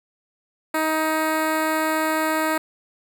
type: tone with notch filter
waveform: 10% pulse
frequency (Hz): 314.7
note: D#4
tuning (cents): +20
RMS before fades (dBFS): -22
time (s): 0.74-2.58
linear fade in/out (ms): 5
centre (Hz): 5500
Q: 1.1
effects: none